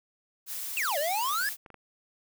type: noise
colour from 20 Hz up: blue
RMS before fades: -36 dBFS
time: 0.46-1.57 s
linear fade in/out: 50 ms
type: exponential two-way sweep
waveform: square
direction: down then up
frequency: 2836 to 554.4 to 1751 Hz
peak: -28 dBFS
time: 0.77-1.49 s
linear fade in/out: 0 ms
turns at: 0.98 s
type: clicks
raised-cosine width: 0.5 ms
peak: -33 dBFS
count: 4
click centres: 1.413 / 1.662 / 1.703 / 1.743 s
effects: none